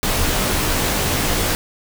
pink noise with comb filter, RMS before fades -19 dBFS, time 0.03-1.55 s, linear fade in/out 0 ms, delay 18 ms, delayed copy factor -0.7, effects none

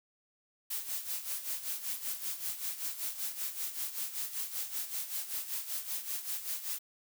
blue noise with tremolo, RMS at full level -35 dBFS, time 0.7-6.79 s, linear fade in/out 10 ms, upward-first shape sine, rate 5.2 Hz, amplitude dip 70%, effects none

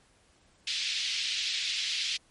white band-pass noise, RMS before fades -32 dBFS, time 0.67-2.17 s, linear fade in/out 5 ms, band 2500 to 4600 Hz, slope 24 dB/octave, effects pink hiss -64 dBFS RMS until 2.3 s + MP3 48 kbps

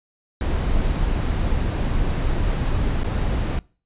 brown noise with dropouts, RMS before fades -21 dBFS, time 0.41-3.59 s, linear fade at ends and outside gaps 1 ms, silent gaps 3.034-3.043 s, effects noise-tail reverb RT60 0.4 s tail -24 dB re dry + resampled to 8000 Hz

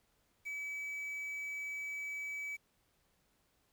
triangle tone with quantisation, 2289 Hz, D7, 45 cents flat, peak -37 dBFS, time 0.45-2.57 s, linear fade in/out 20 ms, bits 10, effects pink hiss -75 dBFS RMS until 3.72 s

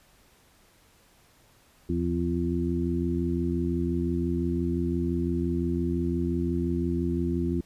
harmonic tone with a mistuned harmonic, 85.8 Hz, F2, 30 cents flat, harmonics 1 / 2 / 3 / 4, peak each -30 / -30 / -30 / -30 dBFS, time 1.89-7.61 s, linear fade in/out 5 ms, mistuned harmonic 1, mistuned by -130 cents, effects pink hiss -60 dBFS RMS until 7.65 s + resampled to 32000 Hz

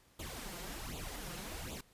pink noise with flanger, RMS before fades -44 dBFS, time 0.19-1.81 s, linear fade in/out 5 ms, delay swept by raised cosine 0.27 to 5.77 ms, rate 1.3 Hz, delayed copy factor +0.8, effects pink hiss -67 dBFS RMS until 1.93 s + resampled to 32000 Hz

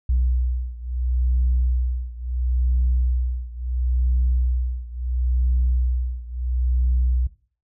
sine beating tone pair, 61.74 / 62.47 Hz, B1 / B1, 0 / +20 cents, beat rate 0.73 Hz, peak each -20 / -22 dBFS, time 0.09-7.27 s, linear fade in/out 5 ms, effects noise-tail reverb RT60 0.4 s tail -17 dB re dry + tanh soft clip ceiling -13 dBFS

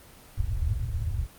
white low-pass noise, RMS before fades -28 dBFS, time 0.37-1.27 s, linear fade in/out 20 ms, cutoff 110 Hz, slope 48 dB/octave, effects pink hiss -51 dBFS RMS until 1.38 s + Opus 24 kbps

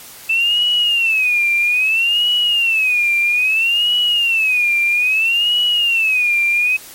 sine tone with vibrato, 2637 Hz, E7, in tune, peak -12 dBFS, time 0.29-6.77 s, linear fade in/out 10 ms, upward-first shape sine, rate 0.61 Hz, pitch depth 180 cents each way, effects white hiss -37 dBFS RMS until 6.94 s + MP3 64 kbps

